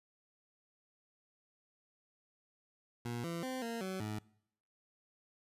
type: tone with pitch steps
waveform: 20% pulse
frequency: 119.3 / 168.8 / 258.5 / 231.1 / 188.5 / 106.7 Hz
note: A#2 / E3 / C4 / A#3 / F#3 / G#2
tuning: +41 / +41 / -21 / -15 / +32 / +47 cents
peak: -33 dBFS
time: 3.05-4.19 s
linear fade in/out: 5 ms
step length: 190 ms
effects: noise-tail reverb RT60 0.7 s tail -23 dB re dry + resampled to 32000 Hz